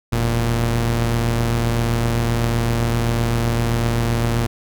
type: tone pair together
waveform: sawtooth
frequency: 41.55 / 116.9 Hz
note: E1 / A#2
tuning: +15 / +5 cents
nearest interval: octave + tritone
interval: 1790 cents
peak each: -19 / -14 dBFS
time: 0.12-4.47 s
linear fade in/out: 10 ms
effects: none